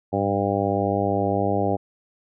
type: harmonic tone with a mistuned harmonic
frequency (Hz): 99.8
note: G2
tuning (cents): +32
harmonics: 1 / 2 / 3 / 4 / 5 / 6 / 7 / 8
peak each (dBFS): -28 / -28 / -28 / -28 / -28 / -28 / -28 / -28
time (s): 0.12-1.77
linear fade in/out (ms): 20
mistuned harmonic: 1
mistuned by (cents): +40
effects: none